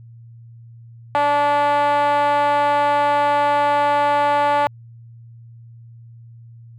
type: tone with band-pass filter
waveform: 5% pulse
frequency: 289.7 Hz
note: D4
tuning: 24 cents flat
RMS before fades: -17 dBFS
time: 1.15-4.67 s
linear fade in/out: 0 ms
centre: 760 Hz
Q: 5.6
effects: added 116 Hz sine -39 dBFS peak until 6.78 s